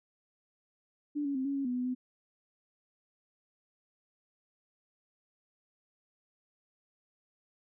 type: tone with pitch steps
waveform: sine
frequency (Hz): 292.9 / 280.9 / 262 / 278.7 / 275.6 / 247.7 / 249.4 / 253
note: D4 / C#4 / C4 / C#4 / C#4 / B3 / B3 / B3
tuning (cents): -5 / +23 / +2 / +9 / -10 / +5 / +17 / +42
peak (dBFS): -30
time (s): 1.15-1.95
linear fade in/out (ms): 20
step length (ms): 100
effects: none